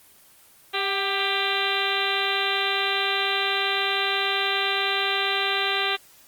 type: harmonic tone with a mistuned harmonic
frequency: 395.5 Hz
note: G4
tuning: 15 cents sharp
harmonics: 1 / 2 / 3 / 4 / 5 / 6 / 7 / 8 / 9 / 10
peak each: -31 / -31 / -31 / -31 / -31 / -31 / -31 / -31 / -31 / -31 dBFS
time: 0.73-5.97 s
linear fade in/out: 20 ms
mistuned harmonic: 2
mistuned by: -44 cents
effects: white hiss -53 dBFS RMS until 6.27 s + Opus 24 kbps